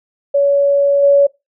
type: tone with level steps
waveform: sine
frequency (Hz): 564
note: C#5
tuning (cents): +30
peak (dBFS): -9 / -6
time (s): 0.34-1.27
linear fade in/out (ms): 10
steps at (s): 1.02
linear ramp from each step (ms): 20
effects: noise-tail reverb RT60 0.2 s tail -22 dB re dry